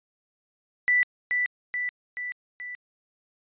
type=tone with echo; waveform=sine; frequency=1975.5 Hz; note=B6; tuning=in tune; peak=-18 dBFS; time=0.88-1.03 s; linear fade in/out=0 ms; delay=430 ms; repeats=4; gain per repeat=-4 dB; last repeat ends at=2.75 s; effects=resampled to 8000 Hz